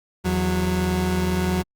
30% pulse tone pair together, 81.52 / 183 Hz, E2 / F#3, -19 / -19 cents, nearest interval octave + major second, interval 1400 cents, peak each -22 / -19 dBFS, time 0.24-1.63 s, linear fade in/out 20 ms, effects Opus 48 kbps

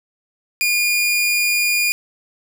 sawtooth tone, 2428 Hz, D#7, 43 cents flat, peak -12 dBFS, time 0.61-1.92 s, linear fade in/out 0 ms, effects none

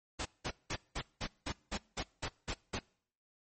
pink noise bursts, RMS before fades -37 dBFS, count 11, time 0.19-2.794 s, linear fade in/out 10 ms, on 64 ms, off 190 ms, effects noise-tail reverb RT60 0.6 s tail -25 dB re dry + MP3 32 kbps

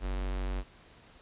square tone with notch filter, 46.89 Hz, F#1, 24 cents sharp, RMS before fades -33 dBFS, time 0-0.64 s, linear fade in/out 50 ms, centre 120 Hz, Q 1.5, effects pink hiss -57 dBFS RMS until 1.21 s + resampled to 8000 Hz

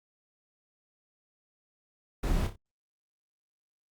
brown noise with echo, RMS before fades -27 dBFS, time 2.23-2.47 s, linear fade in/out 5 ms, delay 30 ms, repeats 3, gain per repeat -8 dB, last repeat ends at 2.56 s, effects Opus 48 kbps

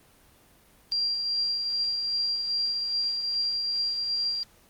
sine tone with tremolo, 4752 Hz, D8, 20 cents sharp, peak -23 dBFS, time 0.92-4.43 s, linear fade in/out 0 ms, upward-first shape sine, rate 2.5 Hz, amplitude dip 30%, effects pink hiss -58 dBFS RMS until 4.69 s + Opus 24 kbps

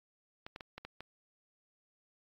clicks, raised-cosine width 0.3 ms, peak -28 dBFS, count 6, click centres 0.465 / 0.561 / 0.608 / 0.78 / 0.85 / 1.006 s, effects AAC 64 kbps

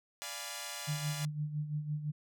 5% pulse chord, D diminished seventh, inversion none, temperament equal, 587.3 / 698.5 / 830.6 / 987.8 Hz, D5 / F5 / Ab5 / Cb6, 0 / 0 / 0 / 0 cents, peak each -34 dBFS, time 0.22-1.25 s, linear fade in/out 0 ms
sine tone with tremolo, 150 Hz, D3, 37 cents sharp, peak -31 dBFS, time 0.87-2.12 s, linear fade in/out 20 ms, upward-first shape sine, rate 5.9 Hz, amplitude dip 65%
effects none

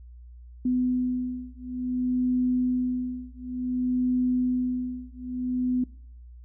sine beating tone pair, 250.8 / 251.36 Hz, B3 / B3, +27 / +31 cents, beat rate 0.56 Hz, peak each -27 dBFS, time 0.65-5.84 s, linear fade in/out 5 ms, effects noise-tail reverb RT60 0.6 s tail -22 dB re dry + added 60 Hz sine -43 dBFS peak until 6.44 s

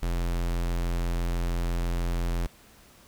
square tone, 43.05 Hz, F1, 24 cents flat, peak -26 dBFS, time 0.02-2.47 s, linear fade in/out 10 ms, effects pink hiss -55 dBFS RMS until 3.07 s

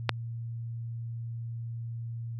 click, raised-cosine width 0.3 ms, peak -7 dBFS, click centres 0.093 s, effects added 116 Hz sine -34 dBFS peak until 2.39 s

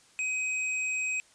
square tone, 2523 Hz, D#7, 23 cents sharp, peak -29 dBFS, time 0.19-1.2 s, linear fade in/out 0 ms, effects white hiss -60 dBFS RMS until 1.34 s + resampled to 22050 Hz

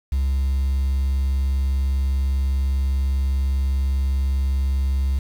sine tone, 67.5 Hz, C#2, 45 cents flat, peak -15 dBFS, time 0.12-5.19 s, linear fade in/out 5 ms, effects tanh soft clip ceiling -17 dBFS + 7-bit

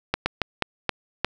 slowing click train, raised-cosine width 0.3 ms, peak -5 dBFS, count 6, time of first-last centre 0.14-1.246 s, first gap 120 ms, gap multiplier 1.31, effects none

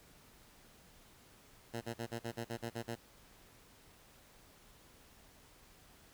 10% pulse tone bursts, 116.54 Hz, A#2, in tune, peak -30 dBFS, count 10, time 1.73-2.957 s, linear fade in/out 20 ms, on 84 ms, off 43 ms, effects pink hiss -62 dBFS RMS until 6.13 s

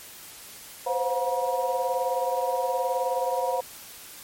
sine tone cluster, 510 / 529 / 718 / 957 Hz, C5 / C5 / F5 / A#5, -44 / +19 / +48 / +45 cents, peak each -29 dBFS, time 0.86-3.61 s, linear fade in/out 10 ms, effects white hiss -44 dBFS RMS until 4.23 s + MP3 64 kbps

